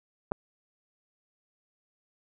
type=clicks; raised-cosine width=1 ms; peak=-24 / -14 dBFS; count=2; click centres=0.314 / 0.319 s; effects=none